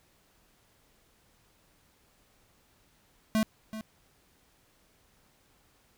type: tone with echo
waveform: square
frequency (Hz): 218.3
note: A3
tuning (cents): -13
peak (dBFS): -24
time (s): 3.35-3.43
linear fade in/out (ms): 0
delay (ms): 380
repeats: 1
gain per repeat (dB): -13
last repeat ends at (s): 3.81
effects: pink hiss -66 dBFS RMS until 5.97 s